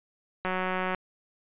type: click train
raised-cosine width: 0.5 ms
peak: -15 dBFS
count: 93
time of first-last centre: 0.45-0.947 s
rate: 185 Hz
effects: resampled to 8000 Hz